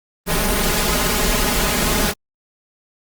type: noise with comb filter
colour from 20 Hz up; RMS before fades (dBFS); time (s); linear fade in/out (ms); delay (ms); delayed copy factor
pink; -18; 0.26-2.14; 50; 4.8; +0.85
effects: Opus 32 kbps